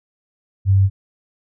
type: tone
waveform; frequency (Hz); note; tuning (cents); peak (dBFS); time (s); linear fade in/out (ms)
sine; 97.1; G2; -16; -10; 0.65-0.9; 50
effects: none

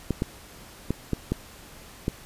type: clicks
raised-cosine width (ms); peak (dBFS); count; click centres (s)
3; -11; 6; 0.107 / 0.221 / 0.906 / 1.133 / 1.32 / 2.081
effects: pink hiss -47 dBFS RMS until 2.25 s + resampled to 32000 Hz

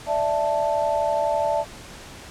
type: chord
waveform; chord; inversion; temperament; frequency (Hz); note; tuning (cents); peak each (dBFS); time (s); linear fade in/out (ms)
sine; D suspended second; none; equal; 587.3 / 659.3 / 880; D5 / E5 / A5; 0 / 0 / 0; -24; 0.06-1.65; 50
effects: pink hiss -41 dBFS RMS until 2.3 s + low-pass 9000 Hz 12 dB/octave

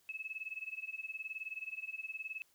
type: tone with tremolo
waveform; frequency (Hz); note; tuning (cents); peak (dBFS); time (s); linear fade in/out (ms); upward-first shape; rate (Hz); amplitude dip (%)
sine; 2592; E7; -30; -37; 0.09-2.42; 0; sine; 19; 90
effects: white hiss -71 dBFS RMS until 2.54 s

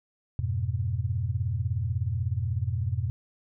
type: chord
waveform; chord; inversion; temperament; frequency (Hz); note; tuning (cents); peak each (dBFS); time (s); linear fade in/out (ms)
sine; F diminished; none; equal; 87.31 / 103.83 / 123.47; F2 / Ab2 / Cb3; 0 / 0 / 0; -30; 0.39-3.1; 0
effects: none

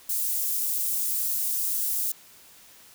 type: high-pass noise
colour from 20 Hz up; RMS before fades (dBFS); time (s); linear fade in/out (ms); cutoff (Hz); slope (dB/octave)
white; -27; 0.09-2.12; 5; 9500; 12
effects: white hiss -52 dBFS RMS until 2.94 s

